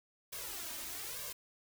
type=noise with flanger; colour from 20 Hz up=white; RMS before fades=-43 dBFS; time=0.32-1.33 s; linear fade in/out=10 ms; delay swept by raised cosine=1.8 to 3.3 ms; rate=1.1 Hz; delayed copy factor=+0.9; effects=none